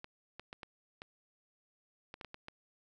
clicks, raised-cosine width 0.3 ms, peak -29 dBFS, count 10, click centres 0.044 / 0.396 / 0.529 / 0.632 / 1.019 / 2.141 / 2.212 / 2.247 / 2.344 / 2.484 s, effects none

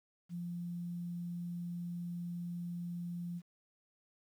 sine tone with quantisation, 173.7 Hz, F3, 9 cents flat, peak -38 dBFS, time 0.29-3.42 s, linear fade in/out 50 ms, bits 11, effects none

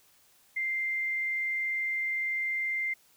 sine tone, 2093 Hz, C7, in tune, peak -28 dBFS, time 0.56-2.94 s, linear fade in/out 10 ms, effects white hiss -63 dBFS RMS until 3.16 s

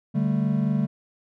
triangle chord, D suspended fourth, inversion none, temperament just, 146.83 / 195.78 / 220.2 Hz, D3 / G3 / A3, 0 / -2 / +2 cents, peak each -23 dBFS, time 0.14-0.87 s, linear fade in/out 20 ms, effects none

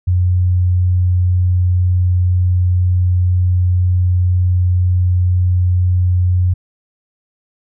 sine tone, 90.2 Hz, F#2, 44 cents flat, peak -10 dBFS, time 0.07-6.54 s, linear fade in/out 10 ms, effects none

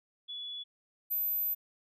sine tone pair in turn, 3416 / 13707 Hz, G#7 / A9, +48 / -46 cents, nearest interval 2 octaves, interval 2406 cents, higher second, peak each -38 / -29 dBFS, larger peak second, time 0.28-0.64 / 1.1-1.55 s, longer second, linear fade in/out 20 ms, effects none

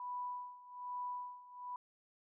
sine tone with tremolo, 987.8 Hz, B5, in tune, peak -38 dBFS, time 0-1.76 s, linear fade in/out 2 ms, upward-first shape sine, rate 1.2 Hz, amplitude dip 85%, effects none

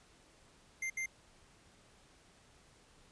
square tone bursts at uneven times, 2096 Hz, C7, 2 cents sharp, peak -36 dBFS, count 2, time 0.82-0.9 / 0.97-1.06 s, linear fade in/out 5 ms, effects pink hiss -64 dBFS RMS until 3.11 s + resampled to 22050 Hz

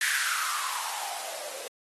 violet noise with band-pass filter sweep, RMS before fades -32 dBFS, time 0.01-1.68 s, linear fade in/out 2 ms, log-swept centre 1800 to 490 Hz, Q 7.2, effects AAC 32 kbps

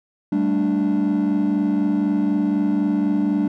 triangle chord, G suspended second, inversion none, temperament equal, 196 / 220 / 293.7 Hz, G3 / A3 / D4, 0 / 0 / 0 cents, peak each -19 / -21 / -17 dBFS, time 0.32-3.48 s, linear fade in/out 5 ms, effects tanh soft clip ceiling -10 dBFS

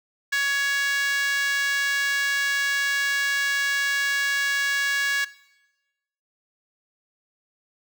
5% pulse tone with high-pass filter, 559 Hz, C#5, 14 cents sharp, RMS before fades -23 dBFS, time 0.32-5.25 s, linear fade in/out 10 ms, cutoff 1600 Hz, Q 6.7, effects noise-tail reverb RT60 1.0 s tail -19 dB re dry

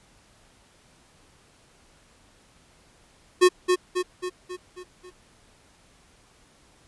square tone with echo, 363.1 Hz, F#4, 33 cents flat, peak -13 dBFS, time 3.41-3.49 s, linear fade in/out 20 ms, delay 270 ms, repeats 6, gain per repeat -5 dB, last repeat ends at 5.11 s, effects pink hiss -58 dBFS RMS until 6.87 s + resampled to 24000 Hz

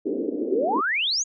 pink band-pass noise, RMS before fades -27 dBFS, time 0.05-0.81 s, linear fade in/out 10 ms, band 250 to 480 Hz, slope 48 dB/octave
sine exponential sweep, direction up, 329.6 to 6940 Hz, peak -21 dBFS, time 0.49-1.24 s, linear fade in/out 20 ms
effects none

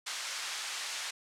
white band-pass noise, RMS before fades -38 dBFS, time 0.06-1.11 s, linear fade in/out 10 ms, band 990 to 6400 Hz, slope 12 dB/octave, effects low-pass 10000 Hz 12 dB/octave

